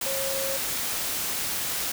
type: tone in noise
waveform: sine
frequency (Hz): 541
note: C#5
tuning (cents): -42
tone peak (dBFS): -30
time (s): 0.06-0.57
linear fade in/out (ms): 5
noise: white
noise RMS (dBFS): -29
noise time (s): 0.01-1.92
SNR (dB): -4
effects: none